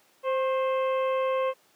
harmonic tone with a mistuned harmonic, 523.3 Hz, C5, in tune, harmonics 1 / 2 / 3 / 4 / 5 / 6, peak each -24 / -30 / -45 / -42 / -41 / -47 dBFS, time 0.23-1.54 s, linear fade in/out 50 ms, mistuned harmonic 2, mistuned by +44 cents, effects pink hiss -62 dBFS RMS until 1.75 s + high-pass 300 Hz 12 dB/octave

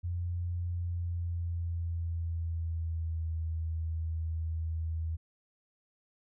sine tone with pitch glide, 87.31 to 80.99 Hz, F2 to E2, 0 to -30 cents, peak -31 dBFS, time 0.03-5.17 s, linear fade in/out 20 ms, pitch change -130 cents, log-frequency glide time 0.72-3.31 s, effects none

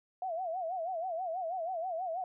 sine tone with vibrato, 700 Hz, F5, 4 cents sharp, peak -33 dBFS, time 0.22-2.24 s, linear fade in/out 2 ms, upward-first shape sine, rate 6.2 Hz, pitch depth 150 cents each way, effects none

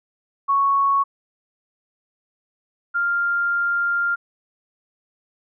sine tone pair in turn, 1108.7 / 1396.9 Hz, C#6 / F6, 0 / 0 cents, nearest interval major third, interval 400 cents, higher second, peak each -15 / -18 dBFS, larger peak first, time 0.48-1.04 / 2.94-4.16 s, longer second, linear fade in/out 20 ms, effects none

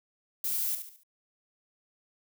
violet noise with echo, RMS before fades -31 dBFS, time 0.44-0.75 s, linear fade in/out 2 ms, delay 71 ms, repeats 4, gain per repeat -8 dB, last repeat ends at 1.034 s, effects none

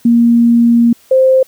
sine tone pair in turn, 235 / 523.2 Hz, A#3 / C5, +14 / 0 cents, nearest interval octave + major second, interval 1386 cents, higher second, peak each -5 dBFS, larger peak neither, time 0.05-0.93 / 1.11-1.43 s, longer first, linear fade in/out 5 ms, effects white hiss -47 dBFS RMS until 1.47 s

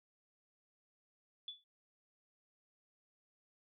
sine tone with exponential decay, 3450 Hz, A7, 35 cents flat, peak -39 dBFS, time 1.48-1.64 s, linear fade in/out 2 ms, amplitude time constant 34 ms, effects none

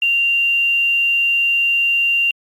sine tone with quantisation, 2775 Hz, F7, 12 cents flat, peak -13 dBFS, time 0.02-2.31 s, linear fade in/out 2 ms, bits 7, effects Opus 48 kbps

